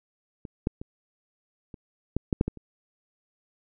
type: clicks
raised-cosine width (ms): 3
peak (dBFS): -25 / -11 / -24 / -28 / -12 / -10 / -7 / -15 / -30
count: 9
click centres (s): 0.452 / 0.671 / 0.815 / 1.742 / 2.166 / 2.328 / 2.411 / 2.48 / 2.573
effects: none